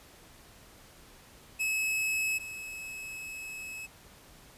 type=tone pair in turn; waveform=45% pulse; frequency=2582 / 2582 Hz; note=E7 / E7; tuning=-37 / -37 cents; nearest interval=unison; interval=0 cents; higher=neither; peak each=-28 / -39 dBFS; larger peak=first; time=1.59-2.39 / 2.39-3.87 s; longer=second; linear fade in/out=20 ms; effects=pink hiss -55 dBFS RMS until 4.57 s + resampled to 32000 Hz